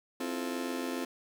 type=chord; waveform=35% pulse; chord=F major seventh; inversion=second; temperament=just; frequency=261.9 / 327.4 / 349.2 / 436.5 Hz; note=C4 / E4 / F4 / A4; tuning=+2 / -12 / 0 / -14 cents; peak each=-34 / -40 / -38 / -40 dBFS; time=0.2-1.05 s; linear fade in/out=5 ms; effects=none

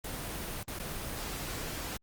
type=noise with dropouts; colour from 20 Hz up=pink; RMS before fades=-38 dBFS; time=0.04-1.97 s; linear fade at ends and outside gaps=5 ms; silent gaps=0.632-0.678 / 0.79-0.796 s; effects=Opus 24 kbps

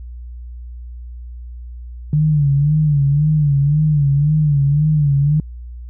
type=tone with vibrato; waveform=sine; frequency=146.83 Hz; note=D3; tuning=in tune; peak=-11 dBFS; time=2.13-5.4 s; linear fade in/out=2 ms; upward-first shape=sine; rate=1.9 Hz; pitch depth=94 cents each way; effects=added 60 Hz sine -29 dBFS peak until 5.89 s

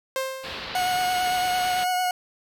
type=tone with exponential decay; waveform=sawtooth; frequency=528 Hz; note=C5; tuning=16 cents sharp; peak=-19 dBFS; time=0.16-0.95 s; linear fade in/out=1 ms; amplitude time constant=170 ms
type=low-pass noise; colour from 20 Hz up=white; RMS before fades=-35 dBFS; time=0.43-1.85 s; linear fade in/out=20 ms; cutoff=4500 Hz; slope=48 dB/octave
type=tone with vibrato; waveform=40% pulse; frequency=730 Hz; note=F#5; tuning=24 cents flat; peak=-21 dBFS; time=0.75-2.11 s; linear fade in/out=2 ms; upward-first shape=sine; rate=8.9 Hz; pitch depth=16 cents each way
effects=none

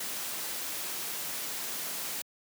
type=noise; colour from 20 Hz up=white; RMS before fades=-36 dBFS; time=0-2.22 s; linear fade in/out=5 ms; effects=high-pass 150 Hz 12 dB/octave

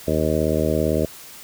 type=harmonic tone; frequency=77.78 Hz; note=D#2; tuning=in tune; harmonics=1 / 2 / 3 / 4 / 5 / 6 / 7 / 8; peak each=-26 / -26 / -26 / -26 / -26 / -26 / -26 / -26 dBFS; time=0.07-1.06 s; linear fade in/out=10 ms; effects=white hiss -41 dBFS RMS until 1.43 s

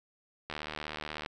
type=click train; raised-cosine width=0.3 ms; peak=-21 dBFS; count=59; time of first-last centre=0.5-1.261 s; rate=76.2 Hz; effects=none

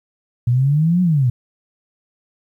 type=exponential two-way sweep; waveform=sine; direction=up then down; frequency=117.4 to 185 to 117.4 Hz; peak=-12 dBFS; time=0.47-1.3 s; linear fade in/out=5 ms; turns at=1.02 s; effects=9-bit

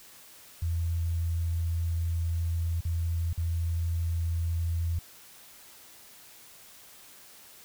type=tone with dropouts; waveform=sine; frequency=83.8 Hz; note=E2; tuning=29 cents sharp; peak=-26 dBFS; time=0.62-4.99 s; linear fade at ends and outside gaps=5 ms; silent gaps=2.808-2.85 / 3.331-3.376 s; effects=white hiss -52 dBFS RMS until 7.64 s

